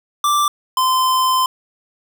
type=tone pair in turn; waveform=square; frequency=1174.7 / 1031.7 Hz; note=D6 / C6; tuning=0 / -25 cents; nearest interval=major second; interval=225 cents; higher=first; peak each=-14 dBFS; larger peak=neither; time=0.24-0.48 / 0.77-1.46 s; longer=second; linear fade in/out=2 ms; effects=none